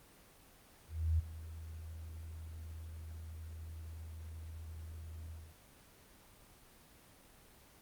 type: tone with ADSR envelope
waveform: sine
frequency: 80.5 Hz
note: E2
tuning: 41 cents flat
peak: -27 dBFS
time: 0.88-5.56 s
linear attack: 310 ms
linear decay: 14 ms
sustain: -17 dB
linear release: 230 ms
effects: pink hiss -61 dBFS RMS until 7.81 s + Opus 24 kbps

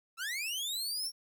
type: linear sweep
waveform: sawtooth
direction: up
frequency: 1279 to 5588 Hz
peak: -31 dBFS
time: 0.17-1.12 s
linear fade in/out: 50 ms
effects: 12-bit

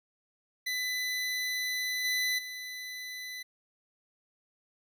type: tone with level steps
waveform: 25% pulse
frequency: 2001 Hz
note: B6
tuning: 22 cents sharp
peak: -27 / -24 / -35 dBFS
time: 0.66-3.43 s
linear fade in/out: 10 ms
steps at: 2.04 / 2.38 s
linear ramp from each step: 10 ms
effects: none

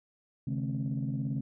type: tone cluster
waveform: sine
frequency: 135.4 / 153.1 / 214.4 / 268.1 Hz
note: C#3 / D#3 / A3 / C4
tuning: -40 / -28 / -45 / +42 cents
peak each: -32 / -36 / -36 / -37 dBFS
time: 0.47-1.41 s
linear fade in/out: 5 ms
effects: tanh soft clip ceiling -23 dBFS

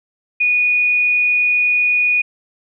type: tone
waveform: sine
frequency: 2463 Hz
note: D#7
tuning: 18 cents flat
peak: -12 dBFS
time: 0.4-2.22 s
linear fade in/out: 10 ms
effects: none

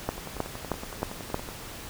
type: two click trains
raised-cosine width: 1 ms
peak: -12 / -23 dBFS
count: 5 / 15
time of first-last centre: 0.09-1.344 / 0.18-1.488 s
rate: 3.19 / 10.7 Hz
effects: pink hiss -41 dBFS RMS until 1.89 s

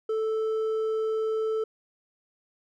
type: tone with hard clipping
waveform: sine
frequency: 439.5 Hz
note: A4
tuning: 2 cents flat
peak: -26 dBFS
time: 0.09-1.64 s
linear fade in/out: 5 ms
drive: 4 dB
effects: none

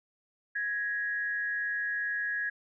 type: tone pair together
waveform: sine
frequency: 1661.2 / 1883.6 Hz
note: G#6 / A#6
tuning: 0 / +18 cents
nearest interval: major second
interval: 218 cents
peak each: -30 / -37 dBFS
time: 0.55-2.5 s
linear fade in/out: 10 ms
effects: none

